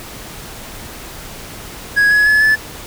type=tone with pitch steps; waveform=triangle; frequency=1661.2 / 1686.3 / 1711.9 / 1737.8 Hz; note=G#6 / G#6 / A6 / A6; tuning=0 / +26 / -48 / -22 cents; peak=-7 dBFS; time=1.96-2.56 s; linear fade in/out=20 ms; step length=150 ms; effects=pink hiss -32 dBFS RMS until 2.86 s